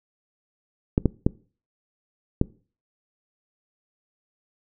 clicks, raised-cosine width 3 ms, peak -5 dBFS, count 4, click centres 0.979 / 1.057 / 1.265 / 2.414 s, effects noise-tail reverb RT60 0.4 s tail -22 dB re dry

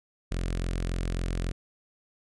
sawtooth tone with notch filter, 43.65 Hz, F1, in tune, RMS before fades -30 dBFS, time 0.31-1.52 s, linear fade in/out 10 ms, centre 890 Hz, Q 1.5, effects resampled to 24000 Hz

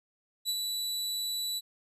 sawtooth tone with ADSR envelope, 3951 Hz, B7, in tune, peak -24 dBFS, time 0.45-1.61 s, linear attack 42 ms, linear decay 46 ms, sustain -4 dB, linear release 34 ms, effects resampled to 32000 Hz

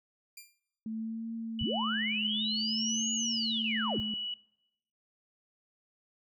10% pulse tone with exponential decay, 2386 Hz, D7, 27 cents sharp, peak -34 dBFS, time 0.37-0.6 s, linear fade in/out 5 ms, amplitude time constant 48 ms
sine tone with vibrato, 220.3 Hz, A3, 2 cents sharp, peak -34 dBFS, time 0.86-4.14 s, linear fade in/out 2 ms, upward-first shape triangle, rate 0.52 Hz, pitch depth 61 cents each way
sine tone with pitch glide, 2960 to 2940 Hz, F#7 to F#7, 0 to -12 cents, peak -34 dBFS, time 1.59-4.34 s, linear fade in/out 2 ms, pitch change -12 cents, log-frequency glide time 2.52-2.92 s
sine linear two-way sweep, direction up then down, 44.91 to 6880 to 44.91 Hz, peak -32 dBFS, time 1.61-4 s, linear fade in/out 0 ms, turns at 3.13 s
effects noise-tail reverb RT60 0.9 s tail -23 dB re dry

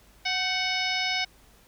harmonic tone with a mistuned harmonic, 740 Hz, F#5, in tune, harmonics 1 / 2 / 3 / 4 / 5 / 6 / 7 / 8, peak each -33 / -36 / -29 / -34 / -33 / -38 / -32 / -43 dBFS, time 0.25-1.25 s, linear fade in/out 10 ms, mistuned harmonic 2, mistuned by +64 cents, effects added 50 Hz sine -58 dBFS peak until 1.67 s + pink hiss -58 dBFS RMS until 1.67 s

